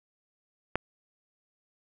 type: click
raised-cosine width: 0.5 ms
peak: -11 dBFS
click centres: 0.756 s
effects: none